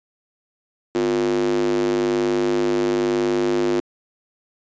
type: tone with high-pass filter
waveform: square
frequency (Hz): 50.5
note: G#1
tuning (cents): -48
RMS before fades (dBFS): -20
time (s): 0.95-3.8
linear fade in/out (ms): 0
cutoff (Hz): 320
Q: 8.5
effects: resampled to 16000 Hz